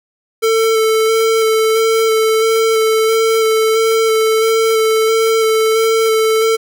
square tone with vibrato, 444.4 Hz, A4, 17 cents sharp, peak -11 dBFS, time 0.42-6.57 s, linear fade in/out 20 ms, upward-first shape square, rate 1.5 Hz, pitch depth 13 cents each way, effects none

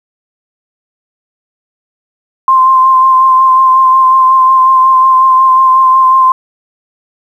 sine tone with vibrato, 1046.5 Hz, C6, in tune, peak -3 dBFS, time 2.48-6.32 s, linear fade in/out 2 ms, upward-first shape sine, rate 5.5 Hz, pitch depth 19 cents each way, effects 7-bit

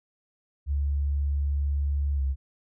sine tone with pitch glide, 71.1 to 67.69 Hz, C#2 to C#2, +45 to -41 cents, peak -23 dBFS, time 0.66-2.36 s, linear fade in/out 50 ms, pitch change -86 cents, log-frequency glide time 2.16-2.21 s, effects none

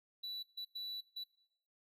triangle tone bursts at uneven times, 3951 Hz, B7, in tune, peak -39 dBFS, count 4, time 0.23-0.43 / 0.57-0.65 / 0.75-1.01 / 1.16-1.24 s, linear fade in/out 10 ms, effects noise-tail reverb RT60 0.7 s tail -20 dB re dry

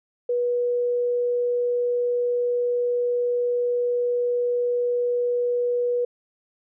sine tone, 486.1 Hz, B4, 28 cents flat, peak -20 dBFS, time 0.29-6.05 s, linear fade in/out 5 ms, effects none

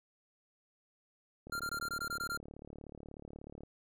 click train, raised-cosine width 2 ms, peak -35 dBFS, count 80, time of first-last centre 1.47-3.634 s, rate 36.5 Hz
square tone bursts, 1390 Hz, F6, 9 cents flat, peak -36 dBFS, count 9, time 1.52-2.372 s, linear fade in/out 5 ms, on 76 ms, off 21 ms
effects none

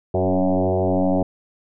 sine tone with frequency modulation, 185 Hz, F#3, in tune, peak -16 dBFS, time 0.14-1.23 s, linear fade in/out 5 ms, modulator 92.9 Hz, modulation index 5.9, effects none

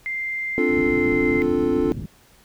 sine tone with pitch glide, 2093 to 2079 Hz, C7 to C7, 0 to -12 cents, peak -24 dBFS, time 0.06-1.42 s, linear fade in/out 0 ms, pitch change -12 cents, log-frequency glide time 0.59-1.14 s
triangle chord, D minor seventh, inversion third, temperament equal, 261.6 / 293.7 / 349.2 / 440 Hz, C4 / D4 / F4 / A4, 0 / 0 / 0 / 0 cents, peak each -22 / -22 / -21 / -21 dBFS, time 0.58-1.92 s, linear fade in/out 0 ms
white low-pass noise, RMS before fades -32 dBFS, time 0.69-2.06 s, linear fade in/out 5 ms, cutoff 250 Hz, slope 24 dB/octave
effects pink hiss -54 dBFS RMS until 2.44 s

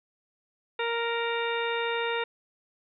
harmonic tone with a mistuned harmonic, 466.2 Hz, A#4, in tune, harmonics 1 / 2 / 3 / 4 / 5 / 6 / 8, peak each -30 / -33 / -35 / -36 / -37 / -38 / -39 dBFS, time 0.79-2.24 s, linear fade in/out 5 ms, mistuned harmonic 8, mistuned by -31 cents, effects none

